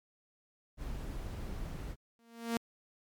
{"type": "noise", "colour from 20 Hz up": "brown", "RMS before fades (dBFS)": -40, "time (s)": [0.77, 1.96], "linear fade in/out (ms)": 50}
{"type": "tone with exponential growth", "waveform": "sawtooth", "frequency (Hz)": 231.7, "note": "A#3", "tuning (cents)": -10, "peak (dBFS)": -24, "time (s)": [2.19, 2.57], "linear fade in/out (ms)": 0, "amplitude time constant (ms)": 82}
{"effects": ["MP3 96 kbps"]}